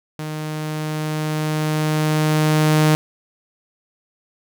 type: tone with level ramp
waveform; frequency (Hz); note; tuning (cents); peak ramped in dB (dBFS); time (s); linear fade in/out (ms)
sawtooth; 154.2; D#3; -15; -22 to -8; 0.19-2.95; 0
effects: none